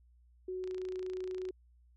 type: tone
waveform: sine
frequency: 370 Hz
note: F#4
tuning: in tune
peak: -36 dBFS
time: 0.48-1.51 s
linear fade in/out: 5 ms
type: click train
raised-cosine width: 0.2 ms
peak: -35 dBFS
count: 25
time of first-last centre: 0.64-1.488 s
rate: 28.3 Hz
effects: added 60 Hz sine -61 dBFS peak until 1.96 s